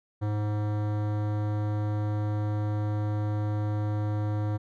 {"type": "tone with hard clipping", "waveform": "sine", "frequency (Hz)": 105, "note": "G#2", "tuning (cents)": 19, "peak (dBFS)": -28, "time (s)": [0.21, 4.58], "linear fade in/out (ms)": 20, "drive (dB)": 18, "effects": []}